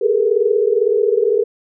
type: tone cluster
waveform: sine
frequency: 401 / 423.2 / 442.8 / 478.8 Hz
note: G4 / G#4 / A4 / A#4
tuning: +39 / +33 / +11 / +46 cents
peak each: -18 dBFS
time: 0.01-1.44 s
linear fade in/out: 10 ms
effects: none